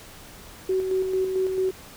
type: tone with tremolo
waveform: sine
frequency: 376.4 Hz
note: F#4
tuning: 30 cents sharp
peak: -20 dBFS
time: 0.69-1.71 s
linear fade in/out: 5 ms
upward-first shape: square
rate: 4.5 Hz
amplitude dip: 40%
effects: pink hiss -45 dBFS RMS until 1.96 s